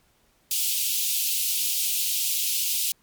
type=high-pass noise; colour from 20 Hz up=white; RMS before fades=-25 dBFS; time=0.51-2.92 s; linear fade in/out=2 ms; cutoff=2600 Hz; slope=48 dB/octave; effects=pink hiss -64 dBFS RMS until 3.02 s + MP3 96 kbps